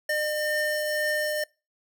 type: tone pair together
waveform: square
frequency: 605 / 1813 Hz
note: D#5 / A#6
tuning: -49 / -49 cents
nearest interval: octave + perfect fifth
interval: 1900 cents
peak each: -28 / -29 dBFS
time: 0.09-1.44 s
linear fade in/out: 5 ms
effects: noise-tail reverb RT60 0.3 s tail -25 dB re dry